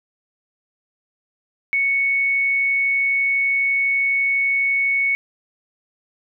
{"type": "tone", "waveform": "sine", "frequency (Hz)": 2217, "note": "C#7", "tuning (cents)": 0, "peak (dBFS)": -16, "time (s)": [1.73, 5.15], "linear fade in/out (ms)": 0, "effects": []}